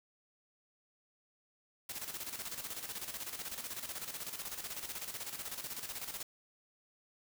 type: noise with tremolo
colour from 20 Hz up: white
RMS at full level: -41 dBFS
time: 1.89-6.23 s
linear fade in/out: 5 ms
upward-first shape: square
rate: 16 Hz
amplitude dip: 60%
effects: none